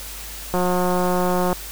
click train, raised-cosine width 1 ms, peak -8 dBFS, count 179, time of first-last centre 0.54-1.529 s, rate 180 Hz, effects added 50 Hz sine -37 dBFS peak until 1.71 s + white hiss -35 dBFS RMS until 1.71 s

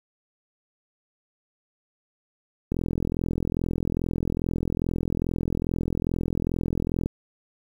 click train, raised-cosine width 3 ms, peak -13 dBFS, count 185, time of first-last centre 2.72-7.06 s, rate 42.4 Hz, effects 8-bit

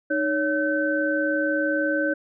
sine tone cluster, 307.3 / 561 / 1530 Hz, D#4 / C#5 / G6, -21 / +21 / -42 cents, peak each -25 dBFS, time 0.1-2.14 s, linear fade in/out 10 ms, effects none

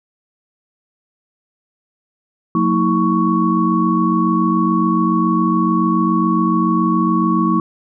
sine tone cluster, 180 / 227.1 / 322 / 1114 Hz, F#3 / A#3 / E4 / C#6, -47 / -45 / -41 / +8 cents, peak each -18 dBFS, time 2.55-7.6 s, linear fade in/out 2 ms, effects none

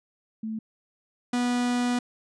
sine / 45% pulse tone pair in turn, 220 / 244.7 Hz, A3 / B3, 0 / -16 cents, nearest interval major second, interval 184 cents, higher second, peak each -29 / -23 dBFS, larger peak second, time 0.43-0.59 / 1.33-1.99 s, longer second, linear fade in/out 5 ms, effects resampled to 22050 Hz

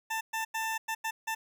20% pulse tone bursts at uneven times, 890 Hz, A5, 20 cents sharp, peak -26 dBFS, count 6, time 0.1-0.21 / 0.33-0.45 / 0.54-0.78 / 0.88-0.95 / 1.04-1.11 / 1.27-1.35 s, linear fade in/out 10 ms, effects none

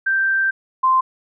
sine tone pair in turn, 1568 / 1042 Hz, G6 / C6, 0 / -7 cents, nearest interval perfect fifth, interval 707 cents, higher first, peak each -15 / -12 dBFS, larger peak second, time 0.06-0.51 / 0.83-1.01 s, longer first, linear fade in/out 10 ms, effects none

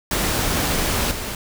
pink noise with level steps, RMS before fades -21 / -28 dBFS, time 0.11-1.35 s, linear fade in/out 2 ms, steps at 1.11 s, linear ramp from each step 2 ms, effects none

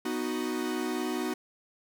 45% pulse chord, B major, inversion none, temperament equal, 246.9 / 311.1 / 370 Hz, B3 / D#4 / F#4, 0 / 0 / 0 cents, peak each -34 dBFS, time 0.05-1.34 s, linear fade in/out 5 ms, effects none

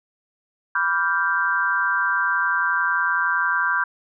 sine chord, G dominant seventh, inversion first, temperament equal with one note detuned, 987.8 / 1158.5 / 1396.9 / 1568 Hz, B5 / D6 / F6 / G6, 0 / -24 / 0 / 0 cents, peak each -26 / -26 / -25 / -21 dBFS, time 0.75-3.84 s, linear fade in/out 5 ms, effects none

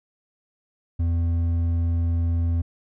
sine tone with hard clipping, 84.4 Hz, E2, 41 cents sharp, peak -21 dBFS, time 0.99-2.62 s, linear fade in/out 10 ms, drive 5 dB, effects none

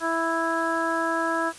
harmonic tone, 329.6 Hz, E4, in tune, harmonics 1 / 2 / 3 / 4 / 5, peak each -29 / -29 / -29 / -29 / -29 dBFS, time 0-1.53 s, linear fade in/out 50 ms, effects white hiss -44 dBFS RMS until 1.58 s + resampled to 24000 Hz

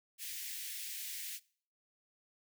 white high-pass noise, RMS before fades -43 dBFS, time 0.18-1.4 s, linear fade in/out 50 ms, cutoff 1800 Hz, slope 48 dB/octave, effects noise-tail reverb RT60 0.5 s tail -22 dB re dry

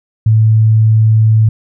sine tone, 110 Hz, A2, in tune, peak -5 dBFS, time 0.26-1.49 s, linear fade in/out 5 ms, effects none

